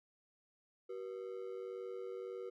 triangle ring-modulated tone, 430.7 Hz, A4, 37 cents flat, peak -37 dBFS, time 0.89-2.5 s, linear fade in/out 10 ms, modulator 50.9 Hz, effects none

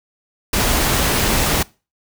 pink noise, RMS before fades -17 dBFS, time 0.53-1.63 s, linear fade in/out 5 ms, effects noise-tail reverb RT60 0.3 s tail -22 dB re dry

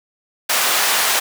pink high-pass noise, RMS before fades -17 dBFS, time 0.49-1.2 s, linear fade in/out 10 ms, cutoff 860 Hz, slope 12 dB/octave, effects none

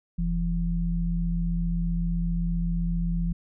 sine tone pair together, 42.3 / 170 Hz, E1 / F3, +45 / -46 cents, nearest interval 2 octaves, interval 2409 cents, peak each -26 dBFS, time 0.18-3.33 s, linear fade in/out 10 ms, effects none

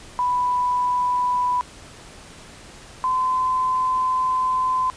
sine tone pair in turn, 990 / 1024.3 Hz, B5 / C6, +4 / -37 cents, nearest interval minor second, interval 59 cents, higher second, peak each -18 dBFS, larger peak neither, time 0.19-1.61 / 3.04-4.9 s, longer second, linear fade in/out 0 ms, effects pink hiss -43 dBFS RMS until 4.96 s + resampled to 22050 Hz

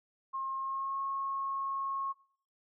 sine tone with pitch glide, 1071 to 1089.7 Hz, C6 to C#6, +40 to -30 cents, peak -33 dBFS, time 0.33-2.13 s, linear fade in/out 20 ms, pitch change +30 cents, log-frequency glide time 0.58-1 s, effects noise-tail reverb RT60 0.5 s tail -18 dB re dry

